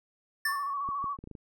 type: tone with exponential decay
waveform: square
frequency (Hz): 1775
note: A6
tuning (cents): +15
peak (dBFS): -25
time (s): 0.45-0.74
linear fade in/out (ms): 5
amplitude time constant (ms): 63
type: tone with vibrato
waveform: sine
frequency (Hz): 1123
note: C#6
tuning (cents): +22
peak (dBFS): -30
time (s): 0.45-1.17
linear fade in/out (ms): 50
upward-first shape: square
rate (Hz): 14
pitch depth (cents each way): 37
type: clicks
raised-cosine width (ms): 3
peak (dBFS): -31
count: 7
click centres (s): 0.889 / 1.042 / 1.189 / 1.24 / 1.274 / 1.313 / 1.352
effects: none